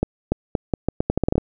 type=accelerating click train; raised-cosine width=2 ms; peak=-5 dBFS; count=13; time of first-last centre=0.03-1.38 s; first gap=290 ms; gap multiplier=0.8; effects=none